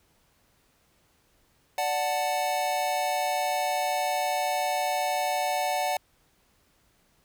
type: chord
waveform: square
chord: D major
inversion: none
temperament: equal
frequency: 587.3 / 740 / 880 Hz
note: D5 / F#5 / A5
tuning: 0 / 0 / 0 cents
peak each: -32 / -28 / -33 dBFS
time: 1.78-5.97 s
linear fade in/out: 2 ms
effects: pink hiss -66 dBFS RMS until 7.24 s